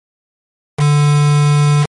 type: tone with quantisation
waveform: triangle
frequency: 146.83 Hz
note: D3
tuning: in tune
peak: -6 dBFS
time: 0.77-1.87 s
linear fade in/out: 50 ms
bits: 3
effects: MP3 48 kbps